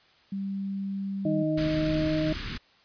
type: tone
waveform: sine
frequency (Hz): 196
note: G3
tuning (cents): 0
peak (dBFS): -29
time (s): 0.32-1.43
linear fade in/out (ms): 5
type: harmonic tone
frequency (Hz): 155.56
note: D#3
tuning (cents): 0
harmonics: 1 / 2 / 4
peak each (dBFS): -30 / -26 / -30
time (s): 1.25-2.33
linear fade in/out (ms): 5
type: band-stop noise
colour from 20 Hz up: pink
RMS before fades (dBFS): -34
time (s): 1.57-2.58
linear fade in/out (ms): 10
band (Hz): 320 to 1300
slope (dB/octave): 24
effects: white hiss -60 dBFS RMS until 2.84 s + resampled to 11025 Hz